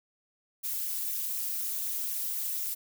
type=noise with flanger; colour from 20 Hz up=violet; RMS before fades=-33 dBFS; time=0.63-2.75 s; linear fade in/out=20 ms; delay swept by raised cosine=0.22 to 6.02 ms; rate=4 Hz; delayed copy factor=-1; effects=none